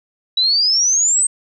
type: exponential sweep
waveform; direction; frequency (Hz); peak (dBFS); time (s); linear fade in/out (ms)
sine; up; 3885 to 8380; -12; 0.37-1.27; 5
effects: none